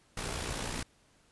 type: noise with amplitude modulation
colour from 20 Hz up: pink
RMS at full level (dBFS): -34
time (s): 0.17-0.83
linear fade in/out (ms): 5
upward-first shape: sine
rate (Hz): 59.8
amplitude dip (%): 55
effects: pink hiss -66 dBFS RMS until 1.31 s + resampled to 24000 Hz